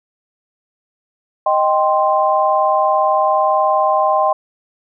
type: chord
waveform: sine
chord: C minor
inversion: first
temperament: equal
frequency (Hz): 622.3 / 784 / 1046.5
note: Eb5 / G5 / C6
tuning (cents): 0 / 0 / 0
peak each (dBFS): -16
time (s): 1.46-4.33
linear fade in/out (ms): 5
effects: none